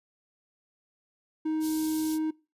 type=tone; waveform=triangle; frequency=313.5 Hz; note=D#4; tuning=13 cents sharp; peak=-24 dBFS; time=1.45-2.31 s; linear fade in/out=10 ms
type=band-stop noise; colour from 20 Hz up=white; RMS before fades=-39 dBFS; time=1.6-2.19 s; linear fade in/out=50 ms; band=410 to 3500 Hz; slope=24 dB/octave
effects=noise-tail reverb RT60 0.3 s tail -22 dB re dry + resampled to 32000 Hz